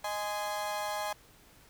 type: chord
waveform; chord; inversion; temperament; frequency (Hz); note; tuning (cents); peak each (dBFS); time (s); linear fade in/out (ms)
35% pulse; Ab major; second; equal with one note detuned; 622.3 / 830.6 / 1035.1; Eb5 / Ab5 / C6; 0 / 0 / -19; -36 / -34 / -38; 0.04-1.13; 5
effects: pink hiss -59 dBFS RMS until 1.69 s